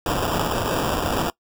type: noise with sample-and-hold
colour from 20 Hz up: white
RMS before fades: -23 dBFS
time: 0.06-1.3 s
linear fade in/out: 2 ms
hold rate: 2100 Hz
effects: noise-tail reverb RT60 0.1 s tail -22 dB re dry